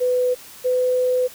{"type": "tone pair in turn", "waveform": "sine", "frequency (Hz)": [499.3, 503.4], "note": ["B4", "B4"], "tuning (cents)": [19, 33], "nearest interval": "unison", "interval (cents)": 14, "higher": "second", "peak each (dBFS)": -16, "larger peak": "neither", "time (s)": [[0, 0.35], [0.64, 1.28]], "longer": "second", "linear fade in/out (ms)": 20, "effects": ["white hiss -42 dBFS RMS until 1.34 s"]}